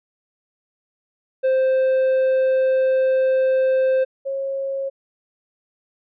triangle / sine tone pair in turn, 523.3 / 543.7 Hz, C5 / C#5, 0 / -34 cents, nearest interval minor second, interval 66 cents, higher second, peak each -13 / -22 dBFS, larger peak first, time 1.43-4.05 / 4.25-4.9 s, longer first, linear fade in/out 20 ms, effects resampled to 8000 Hz

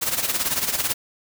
white noise with tremolo, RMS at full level -21 dBFS, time 0.01-0.94 s, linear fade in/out 20 ms, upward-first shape sine, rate 18 Hz, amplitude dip 70%, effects none

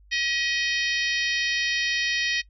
harmonic tone with a mistuned harmonic, 626 Hz, D#5, 10 cents sharp, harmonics 3 / 4 / 5 / 6 / 7 / 8 / 9, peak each -27 / -29 / -31 / -33 / -34 / -35 / -36 dBFS, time 0.11-2.42 s, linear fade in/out 20 ms, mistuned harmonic 3, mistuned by +30 cents, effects noise-tail reverb RT60 0.1 s tail -20 dB re dry + added 50 Hz sine -51 dBFS peak until 2.49 s

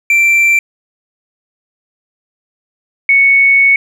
triangle / sine tone pair in turn, 2349 / 2217 Hz, D7 / C#7, 0 / 0 cents, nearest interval minor second, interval 100 cents, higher first, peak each -5 dBFS, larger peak neither, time 0.1-0.59 / 3.09-3.76 s, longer second, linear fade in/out 2 ms, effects none

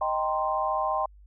sine chord, C minor seventh, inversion first, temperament equal, 622.3 / 784 / 932.3 / 1046.5 Hz, Eb5 / G5 / Bb5 / C6, 0 / 0 / 0 / 0 cents, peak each -30 / -29 / -34 / -28 dBFS, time 0.01-1.06 s, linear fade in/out 5 ms, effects added 50 Hz sine -49 dBFS peak until 1.26 s

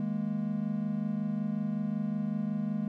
triangle chord, D# suspended fourth, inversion none, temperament equal with one note detuned, 159.2 / 207.7 / 233.1 Hz, D#3 / G#3 / A#3, +40 / 0 / 0 cents, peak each -35 / -29 / -34 dBFS, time 0-2.88 s, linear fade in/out 2 ms, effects none

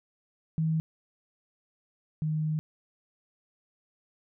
sine tone pair in turn, 159.6 / 155.06 Hz, D#3 / D#3, +44 / -6 cents, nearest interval unison, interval 50 cents, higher first, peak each -24 / -26 dBFS, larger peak first, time 0.58-0.8 / 2.22-2.59 s, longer second, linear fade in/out 0 ms, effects none

